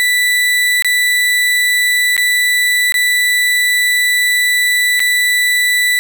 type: tone with dropouts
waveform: 35% pulse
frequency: 1975.5 Hz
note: B6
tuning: in tune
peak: -9 dBFS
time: 0-5.99 s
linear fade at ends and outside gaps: 0 ms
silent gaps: 0.823-0.846 / 2.166-2.178 / 2.922-2.942 / 4.995-5.002 s
effects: none